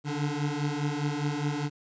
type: beating tone pair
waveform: 25% pulse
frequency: 144 / 148.9 Hz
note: D3 / D3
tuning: -34 / +24 cents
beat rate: 4.9 Hz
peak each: -27 dBFS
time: 0.04-1.7 s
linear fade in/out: 50 ms
effects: resampled to 16000 Hz + 10-bit